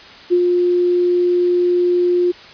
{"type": "tone with ADSR envelope", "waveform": "sine", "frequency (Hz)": 354.5, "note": "F4", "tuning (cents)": 26, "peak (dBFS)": -9, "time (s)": [0.3, 2.32], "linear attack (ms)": 28, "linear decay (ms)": 63, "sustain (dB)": -3, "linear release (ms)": 15, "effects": ["white hiss -39 dBFS RMS until 2.53 s", "resampled to 11025 Hz"]}